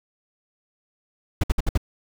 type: noise bursts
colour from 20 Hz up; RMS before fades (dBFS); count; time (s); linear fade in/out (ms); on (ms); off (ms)
brown; -18; 5; 1.41-1.776; 5; 26; 59
effects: none